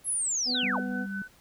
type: linear sweep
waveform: sine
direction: down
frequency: 11175 to 220 Hz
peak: -26 dBFS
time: 0.04-0.81 s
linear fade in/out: 50 ms
type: harmonic tone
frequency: 249.4 Hz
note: B3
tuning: 17 cents sharp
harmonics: 1 / 2 / 3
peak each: -32 / -41 / -44 dBFS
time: 0.45-1.07 s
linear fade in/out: 50 ms
type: tone with tremolo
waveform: sine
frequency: 1506 Hz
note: F#6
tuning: 30 cents sharp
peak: -33 dBFS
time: 0.54-1.28 s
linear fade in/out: 10 ms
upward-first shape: sine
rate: 5.1 Hz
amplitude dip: 65%
type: tone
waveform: sine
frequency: 196.9 Hz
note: G3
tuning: 8 cents sharp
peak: -33 dBFS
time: 0.63-1.22 s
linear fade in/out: 2 ms
effects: pink hiss -59 dBFS RMS until 1.4 s